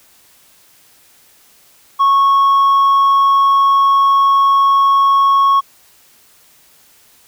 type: tone with hard clipping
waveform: triangle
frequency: 1102 Hz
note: C#6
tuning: 11 cents flat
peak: -7 dBFS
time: 1.99-5.61 s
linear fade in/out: 20 ms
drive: 1 dB
effects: white hiss -49 dBFS RMS until 7.27 s